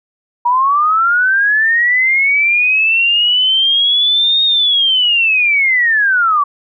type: linear two-way sweep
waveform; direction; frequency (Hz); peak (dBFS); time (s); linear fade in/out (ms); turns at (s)
sine; up then down; 948 to 3729 to 1118; -9; 0.45-6.44; 10; 4.44
effects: none